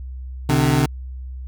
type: tone pair together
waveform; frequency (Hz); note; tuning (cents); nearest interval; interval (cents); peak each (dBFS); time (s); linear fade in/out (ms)
25% pulse; 129.75 / 150; C3 / D3; -14 / +37; minor third; 251; -14; 0.49-0.86; 5
effects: added 64 Hz sine -29 dBFS peak until 1.47 s